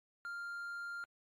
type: tone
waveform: triangle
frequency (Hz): 1396.9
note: F6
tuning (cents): 0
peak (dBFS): -39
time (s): 0.25-1.04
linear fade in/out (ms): 0
effects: AAC 48 kbps